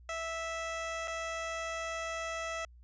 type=tone with dropouts; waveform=15% pulse; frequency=657 Hz; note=E5; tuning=6 cents flat; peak=-29 dBFS; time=0.09-2.65 s; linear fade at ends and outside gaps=2 ms; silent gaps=1.075-1.079 s; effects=added 60 Hz sine -53 dBFS peak until 2.83 s + resampled to 16000 Hz